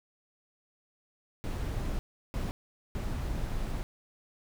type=noise bursts at uneven times; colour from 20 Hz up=brown; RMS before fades=-33 dBFS; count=3; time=1.44-1.99 / 2.34-2.51 / 2.95-3.83 s; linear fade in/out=0 ms; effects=none